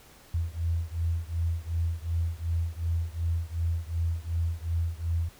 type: beating tone pair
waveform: sine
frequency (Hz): 82.41 / 85.11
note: E2 / F2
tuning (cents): 0 / -44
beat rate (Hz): 2.7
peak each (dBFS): -29 / -30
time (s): 0.34-5.29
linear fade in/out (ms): 5
effects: pink hiss -54 dBFS RMS until 5.39 s